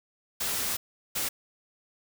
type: noise bursts at uneven times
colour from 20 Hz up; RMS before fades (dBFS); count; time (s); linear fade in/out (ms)
white; -30; 2; 0.4-0.77 / 1.15-1.29; 10
effects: none